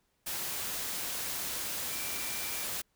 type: tone in noise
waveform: sine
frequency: 2349 Hz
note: D7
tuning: in tune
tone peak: -45 dBFS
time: 1.9-2.65 s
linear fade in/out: 10 ms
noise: white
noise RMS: -36 dBFS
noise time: 0.26-2.82 s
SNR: -12 dB
effects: pink hiss -75 dBFS RMS until 2.95 s